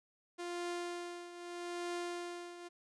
sawtooth tone with tremolo, 349.2 Hz, F4, in tune, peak -33 dBFS, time 0.38-2.69 s, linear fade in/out 20 ms, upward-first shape triangle, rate 0.8 Hz, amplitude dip 75%, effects resampled to 22050 Hz

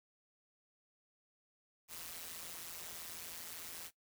white noise with amplitude modulation, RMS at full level -44 dBFS, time 1.88-3.91 s, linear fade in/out 50 ms, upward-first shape sine, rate 167 Hz, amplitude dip 85%, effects noise-tail reverb RT60 0.1 s tail -17 dB re dry

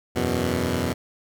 10% pulse chord, E suspended second, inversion none, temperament equal, 82.41 / 92.5 / 123.47 Hz, E2 / F#2 / B2, 0 / 0 / 0 cents, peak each -19 dBFS, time 0.15-0.94 s, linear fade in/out 20 ms, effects none

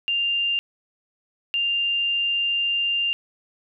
sine tone pair in turn, 2794 / 2794 Hz, F7 / F7, 0 / 0 cents, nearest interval unison, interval 0 cents, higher neither, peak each -20 dBFS, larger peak neither, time 0.08-0.59 / 1.54-3.13 s, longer second, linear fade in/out 0 ms, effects none

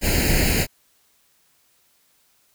pink noise with comb filter, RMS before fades -19 dBFS, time 0.01-0.67 s, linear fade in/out 50 ms, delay 0.43 ms, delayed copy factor +0.85, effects white hiss -62 dBFS RMS until 2.54 s

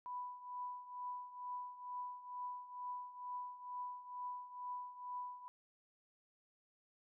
sine tone with tremolo, 990 Hz, B5, 4 cents sharp, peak -40 dBFS, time 0.06-5.48 s, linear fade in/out 0 ms, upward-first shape triangle, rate 2.2 Hz, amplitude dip 80%, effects none

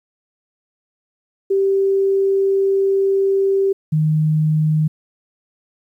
sine tone pair in turn, 390.3 / 154.89 Hz, G4 / D#3, -8 / -8 cents, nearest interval octave + major third, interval 1600 cents, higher first, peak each -13 dBFS, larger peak neither, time 1.5-3.73 / 3.92-4.88 s, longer first, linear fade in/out 10 ms, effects 9-bit

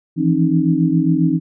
sine tone cluster, 162.2 / 169.6 / 268.1 / 309.8 Hz, E3 / E3 / C4 / D#4, -28 / +50 / +42 / -7 cents, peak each -18 dBFS, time 0.16-1.4 s, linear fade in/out 50 ms, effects none

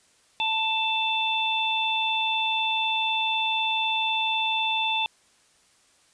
harmonic tone, 884 Hz, A5, 8 cents sharp, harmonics 1 / 3 / 4, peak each -27 / -27 / -27 dBFS, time 0.4-5.06 s, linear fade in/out 0 ms, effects white hiss -61 dBFS RMS until 6.13 s + resampled to 22050 Hz

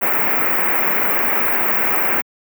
white band-stop noise, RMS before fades -17 dBFS, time 0.01-2.22 s, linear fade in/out 20 ms, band 2400 to 16000 Hz, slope 48 dB/octave, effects high-pass 200 Hz 12 dB/octave

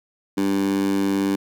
15% pulse tone with high-pass filter, 98 Hz, G2, in tune, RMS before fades -21 dBFS, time 0.37-1.36 s, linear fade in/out 10 ms, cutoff 250 Hz, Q 4.4, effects none

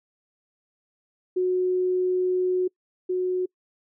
sine tone pair in turn, 366.3 / 366.3 Hz, F#4 / F#4, -17 / -17 cents, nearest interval unison, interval 0 cents, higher neither, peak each -20 / -22 dBFS, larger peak first, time 1.36-2.68 / 3.09-3.46 s, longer first, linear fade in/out 10 ms, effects noise-tail reverb RT60 0.1 s tail -26 dB re dry

